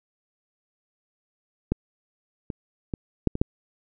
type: clicks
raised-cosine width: 3 ms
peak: -9 / -18 / -15 / -6 / -16 / -6 dBFS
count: 6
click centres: 1.72 / 2.502 / 2.938 / 3.273 / 3.354 / 3.415 s
effects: none